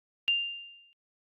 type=tone with exponential decay; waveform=sine; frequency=2794 Hz; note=F7; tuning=in tune; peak=-21 dBFS; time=0.28-0.93 s; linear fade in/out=0 ms; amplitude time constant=140 ms; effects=Opus 48 kbps